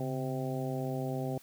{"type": "harmonic tone with a mistuned harmonic", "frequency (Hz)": 130.2, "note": "C3", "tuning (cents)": -8, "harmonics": [1, 2, 3, 4, 5, 6], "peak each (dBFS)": [-35, -38, -40, -41, -42, -43], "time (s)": [0, 1.38], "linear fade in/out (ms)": 2, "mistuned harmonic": 1, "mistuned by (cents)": 92, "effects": ["white hiss -58 dBFS RMS until 1.42 s"]}